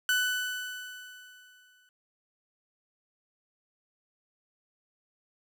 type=tone with exponential decay; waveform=30% pulse; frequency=1495 Hz; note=F#6; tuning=17 cents sharp; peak=-20 dBFS; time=0.09-1.89 s; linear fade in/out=1 ms; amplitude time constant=390 ms; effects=none